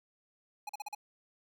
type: tone bursts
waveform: square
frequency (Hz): 835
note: G#5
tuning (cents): +9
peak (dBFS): -38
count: 5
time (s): 0.67-0.949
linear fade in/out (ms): 5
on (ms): 23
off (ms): 41
effects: none